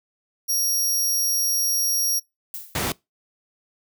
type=tone; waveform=20% pulse; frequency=5640 Hz; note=F8; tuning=16 cents sharp; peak=-15 dBFS; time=0.48-2.2 s; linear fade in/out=20 ms
type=noise with exponential decay; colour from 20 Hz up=violet; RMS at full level=-30 dBFS; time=2.54-2.88 s; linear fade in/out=1 ms; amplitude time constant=72 ms
type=noise; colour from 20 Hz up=pink; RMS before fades=-24 dBFS; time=2.75-2.92 s; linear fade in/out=2 ms
effects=noise-tail reverb RT60 0.2 s tail -23 dB re dry + high-pass 80 Hz 12 dB/octave